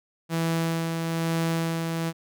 sawtooth tone with tremolo, 164.8 Hz, E3, in tune, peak -19 dBFS, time 0.29-2.13 s, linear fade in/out 50 ms, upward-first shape sine, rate 1.1 Hz, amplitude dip 35%, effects none

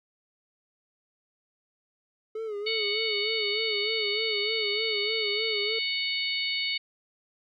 triangle tone with vibrato, 427.2 Hz, G#4, 49 cents sharp, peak -29 dBFS, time 2.35-5.79 s, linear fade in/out 5 ms, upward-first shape sine, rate 3.3 Hz, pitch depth 90 cents each way
harmonic tone, 740 Hz, F#5, in tune, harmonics 3 / 4 / 5 / 6, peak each -31 / -33 / -34 / -32 dBFS, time 2.66-6.78 s, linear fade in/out 10 ms
effects none

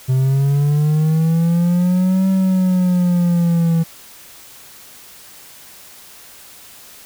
triangle linear two-way sweep, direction up then down, 128.4 to 191.3 to 163.9 Hz, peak -10 dBFS, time 0.08-3.84 s, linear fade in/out 20 ms, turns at 2.28 s, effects white hiss -41 dBFS RMS until 7.05 s

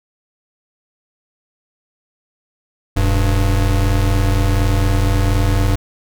square tone pair together, 40.71 / 98 Hz, E1 / G2, -21 / 0 cents, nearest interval octave + minor third, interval 1521 cents, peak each -16 dBFS, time 2.96-5.76 s, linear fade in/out 10 ms, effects none

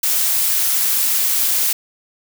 blue noise, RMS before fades -17 dBFS, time 0.03-1.73 s, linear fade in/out 5 ms, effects none

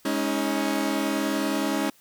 sawtooth chord, Ab suspended fourth, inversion none, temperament equal with one note detuned, 207.7 / 277.2 / 316.7 Hz, Ab3 / Db4 / Eb4, 0 / 0 / +31 cents, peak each -26 / -23 / -24 dBFS, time 0.05-1.9 s, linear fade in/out 5 ms, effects white hiss -58 dBFS RMS until 2 s

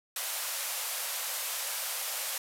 white band-pass noise, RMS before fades -35 dBFS, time 0.16-2.38 s, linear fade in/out 2 ms, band 490 to 15000 Hz, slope 96 dB/octave, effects none

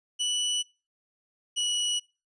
sawtooth tone pair in turn, 2960 / 2934 Hz, F#7 / F#7, 0 / -15 cents, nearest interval unison, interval 15 cents, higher first, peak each -22 dBFS, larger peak neither, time 0.19-0.63 / 1.56-2 s, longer neither, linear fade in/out 20 ms, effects noise-tail reverb RT60 0.3 s tail -23 dB re dry + resampled to 22050 Hz

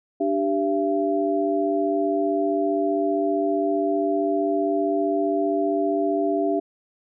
sine tone cluster, 295.6 / 390.9 / 676 Hz, D4 / G4 / E5, +11 / -5 / +43 cents, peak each -24 dBFS, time 0.2-6.6 s, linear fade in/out 10 ms, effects none

